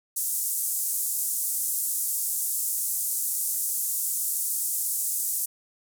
white band-pass noise, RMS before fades -28 dBFS, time 0.16-5.46 s, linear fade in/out 10 ms, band 7500 to 14000 Hz, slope 24 dB/octave, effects none

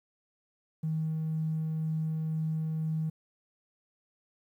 triangle tone with tremolo, 158.2 Hz, D#3, 29 cents sharp, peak -24 dBFS, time 0.83-3.1 s, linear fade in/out 10 ms, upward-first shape sine, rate 2 Hz, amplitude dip 25%, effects tanh soft clip ceiling -26 dBFS + 11-bit

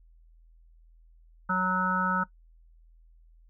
harmonic tone, 185 Hz, F#3, in tune, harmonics 1 / 3 / 5 / 7 / 8, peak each -30 / -39 / -32 / -28 / -30 dBFS, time 1.49-2.24 s, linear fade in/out 10 ms, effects noise-tail reverb RT60 0.1 s tail -18 dB re dry + added 41 Hz sine -54 dBFS peak until 3.49 s

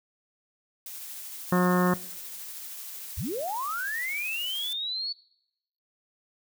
blue noise with tremolo, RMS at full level -39 dBFS, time 0.86-4.73 s, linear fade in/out 2 ms, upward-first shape triangle, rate 13 Hz, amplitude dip 25%
harmonic tone, 180 Hz, F#3, 47 cents flat, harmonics 1 / 2 / 3 / 4 / 5 / 6 / 7 / 8 / 9 / 10, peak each -21 / -28 / -30 / -35 / -36 / -30 / -34 / -37 / -41 / -37 dBFS, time 1.52-1.94 s, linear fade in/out 5 ms
sine linear sweep, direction up, 44.67 to 4476 Hz, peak -29 dBFS, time 3.17-5.13 s, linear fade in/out 10 ms
effects noise-tail reverb RT60 0.8 s tail -22 dB re dry

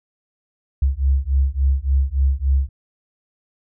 sine beating tone pair, 66.2 / 69.7 Hz, C2 / C#2, +21 / +10 cents, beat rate 3.5 Hz, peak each -18 / -18 dBFS, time 0.82-2.69 s, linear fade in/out 5 ms, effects none

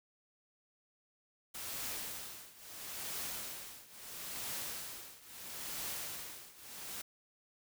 white noise with tremolo, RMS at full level -40 dBFS, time 1.54-7.02 s, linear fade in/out 10 ms, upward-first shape triangle, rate 0.75 Hz, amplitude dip 90%, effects none

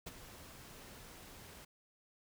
pink noise with ADSR envelope, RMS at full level -43 dBFS, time 0.06-1.65 s, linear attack 12 ms, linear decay 27 ms, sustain -11 dB, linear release 7 ms, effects none

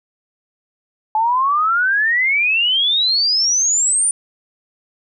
sine exponential sweep, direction up, 854 to 9397 Hz, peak -13 dBFS, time 1.15-4.11 s, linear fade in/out 2 ms, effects none

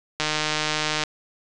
click train, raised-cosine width 0.2 ms, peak -6 dBFS, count 129, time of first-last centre 0.2-1.037 s, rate 153 Hz, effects resampled to 22050 Hz

